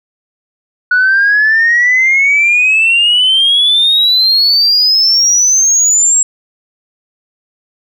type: exponential sweep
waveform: sine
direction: up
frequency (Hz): 1462 to 7650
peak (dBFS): -5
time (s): 0.91-6.23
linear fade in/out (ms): 5
effects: tanh soft clip ceiling -3 dBFS